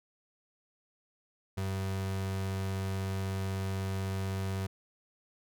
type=tone; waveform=35% pulse; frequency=96.1 Hz; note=G2; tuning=34 cents flat; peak=-30 dBFS; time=1.57-4.67 s; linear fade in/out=10 ms; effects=none